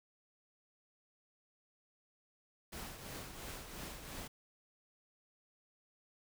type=noise with tremolo; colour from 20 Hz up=pink; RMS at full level=-45 dBFS; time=2.72-4.28 s; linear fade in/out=10 ms; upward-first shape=triangle; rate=2.9 Hz; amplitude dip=55%; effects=none